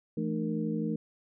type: tone cluster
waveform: sine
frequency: 167 / 219.2 / 302.4 / 463.9 Hz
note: E3 / A3 / D#4 / A#4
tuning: +23 / -6 / -49 / -8 cents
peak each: -34 / -32 / -35 / -38 dBFS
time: 0.17-0.96 s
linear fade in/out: 5 ms
effects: none